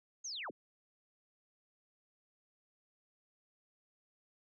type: linear sweep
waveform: sine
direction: down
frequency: 6700 to 92.5 Hz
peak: -40 dBFS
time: 0.24-0.51 s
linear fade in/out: 10 ms
effects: none